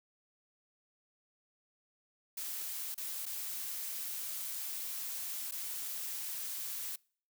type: noise with dropouts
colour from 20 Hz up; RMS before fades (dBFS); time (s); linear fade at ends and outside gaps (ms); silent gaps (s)
blue; -40; 2.37-6.96; 5; 2.945-2.977 / 3.256-3.262 / 5.512-5.52
effects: noise-tail reverb RT60 0.5 s tail -26 dB re dry